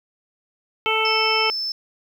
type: harmonic tone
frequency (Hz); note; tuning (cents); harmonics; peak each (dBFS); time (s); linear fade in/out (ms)
440; A4; 0; 1 / 2 / 3 / 5 / 6 / 7; -25 / -25 / -25 / -25 / -25 / -25; 0.86-1.5; 0
type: tone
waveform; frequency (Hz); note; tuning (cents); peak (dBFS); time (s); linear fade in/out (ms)
sine; 5274; E8; 0; -23; 1.05-1.72; 2
effects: 8-bit